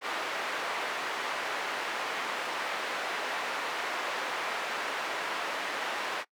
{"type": "band-pass noise", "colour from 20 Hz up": "white", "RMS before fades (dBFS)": -34, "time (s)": [0.01, 6.25], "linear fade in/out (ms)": 50, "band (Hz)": [470, 1900], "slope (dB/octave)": 12, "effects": ["noise-tail reverb RT60 0.1 s tail -22 dB re dry"]}